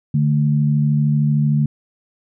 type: tone pair together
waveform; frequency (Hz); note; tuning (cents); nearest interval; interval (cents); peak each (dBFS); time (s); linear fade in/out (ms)
sine; 146.83 / 220; D3 / A3; 0 / 0; perfect fifth; 700; -14 / -20; 0.14-1.66; 5
effects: none